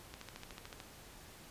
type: click train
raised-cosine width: 0.2 ms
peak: -29 dBFS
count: 10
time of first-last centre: 0.14-0.802 s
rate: 13.6 Hz
effects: pink hiss -55 dBFS RMS until 1.5 s + resampled to 32000 Hz